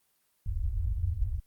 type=low-pass noise; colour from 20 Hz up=white; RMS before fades=-30 dBFS; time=0.46-1.4 s; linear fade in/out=5 ms; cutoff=100 Hz; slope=96 dB/octave; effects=white hiss -72 dBFS RMS until 1.46 s + Opus 24 kbps